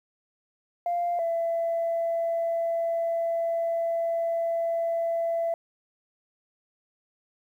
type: tone pair in turn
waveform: sine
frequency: 696 / 669.6 Hz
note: F5 / E5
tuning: -6 / +27 cents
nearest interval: minor second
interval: 67 cents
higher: first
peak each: -23 dBFS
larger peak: neither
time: 0.86-1.19 / 1.19-5.54 s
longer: second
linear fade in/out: 2 ms
effects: tanh soft clip ceiling -20 dBFS + 10-bit